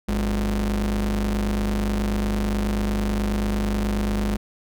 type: ring-modulated tone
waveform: 45% pulse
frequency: 76.8 Hz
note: D#2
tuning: 22 cents flat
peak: -18 dBFS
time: 0.08-4.37 s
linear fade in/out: 10 ms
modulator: 129 Hz
effects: none